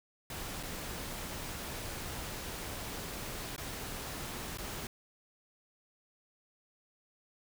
pink noise with dropouts, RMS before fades -41 dBFS, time 0.3-4.87 s, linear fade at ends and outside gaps 2 ms, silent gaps 0.629-0.633 / 3.563-3.579 / 4.574-4.584 s, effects none

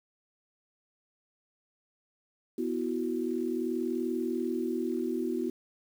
sine chord, B suspended fourth, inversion none, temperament equal, 246.9 / 329.6 / 370 Hz, B3 / E4 / F#4, 0 / 0 / 0 cents, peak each -33 dBFS, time 2.58-5.5 s, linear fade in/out 5 ms, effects 9-bit

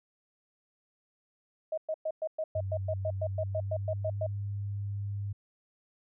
sine tone bursts, 630 Hz, D#5, 21 cents sharp, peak -29 dBFS, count 16, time 1.72-4.266 s, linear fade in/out 5 ms, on 56 ms, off 110 ms
sine tone with pitch glide, 96.4 to 100.84 Hz, G2 to G2, -28 to +49 cents, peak -32 dBFS, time 2.55-5.33 s, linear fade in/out 10 ms, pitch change +77 cents, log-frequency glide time 3.21-4.25 s
effects none

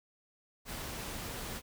pink noise, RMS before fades -41 dBFS, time 0.65-1.62 s, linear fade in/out 50 ms, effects none

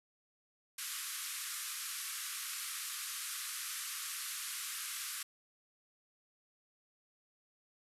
white band-pass noise, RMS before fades -42 dBFS, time 0.78-5.23 s, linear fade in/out 5 ms, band 1100 to 13000 Hz, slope 96 dB/octave, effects none

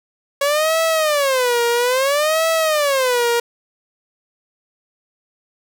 sawtooth tone with vibrato, 554.4 Hz, C#5, in tune, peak -11 dBFS, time 0.41-3.4 s, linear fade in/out 5 ms, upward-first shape sine, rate 0.6 Hz, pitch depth 280 cents each way, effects none

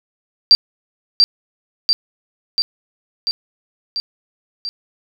sine tone with echo, 4699 Hz, D8, in tune, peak -4 dBFS, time 0.51-0.55 s, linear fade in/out 0 ms, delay 690 ms, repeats 6, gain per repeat -3 dB, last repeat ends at 4.69 s, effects none

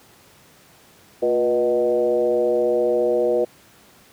sine tone with frequency modulation, 485.9 Hz, B4, 28 cents flat, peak -16 dBFS, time 1.22-3.45 s, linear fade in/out 10 ms, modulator 129 Hz, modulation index 1.1, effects pink hiss -51 dBFS RMS until 4.12 s + high-pass 100 Hz 12 dB/octave

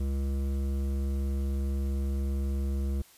sine tone with hard clipping, 68.4 Hz, C#2, 23 cents flat, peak -29 dBFS, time 0-3.02 s, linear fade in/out 5 ms, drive 12 dB, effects white hiss -57 dBFS RMS until 3.17 s + resampled to 32000 Hz

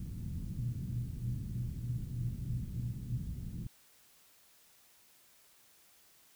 white low-pass noise, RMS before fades -41 dBFS, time 0-3.67 s, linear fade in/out 5 ms, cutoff 180 Hz, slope 24 dB/octave
sine tone with tremolo, 120.9 Hz, B2, 36 cents flat, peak -33 dBFS, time 0.58-3.18 s, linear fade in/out 10 ms, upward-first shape sine, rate 3.2 Hz, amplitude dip 95%
effects white hiss -64 dBFS RMS until 6.35 s

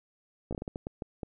slowing click train, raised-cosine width 2 ms, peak -22 dBFS, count 10, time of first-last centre 0.51-1.232 s, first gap 16 ms, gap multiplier 1.38, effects none

